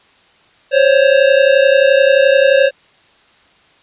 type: tone pair together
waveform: square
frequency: 529 / 560.5 Hz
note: C5 / C#5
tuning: +19 / +19 cents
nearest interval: minor second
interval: 100 cents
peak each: -11 dBFS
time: 0.71-2.71 s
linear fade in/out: 50 ms
effects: white hiss -50 dBFS RMS until 3.82 s + resampled to 8000 Hz